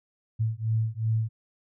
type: beating tone pair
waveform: sine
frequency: 110 / 112.7 Hz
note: A2 / A2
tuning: 0 / +42 cents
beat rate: 2.7 Hz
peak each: -27 dBFS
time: 0.39-1.29 s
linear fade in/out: 20 ms
effects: none